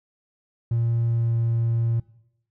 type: tone with pitch glide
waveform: triangle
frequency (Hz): 116.54 to 115.67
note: A#2 to A#2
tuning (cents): 0 to -13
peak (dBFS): -17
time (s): 0.71-2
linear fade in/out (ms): 5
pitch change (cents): -13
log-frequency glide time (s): 1.05-1.37
effects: noise-tail reverb RT60 0.8 s tail -22 dB re dry + tanh soft clip ceiling -14 dBFS